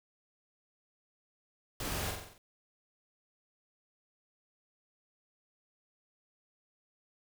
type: noise with echo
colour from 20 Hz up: pink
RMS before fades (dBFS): -38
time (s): 1.8-2.11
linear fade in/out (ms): 2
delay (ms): 45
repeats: 6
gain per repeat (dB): -4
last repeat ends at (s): 2.38
effects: none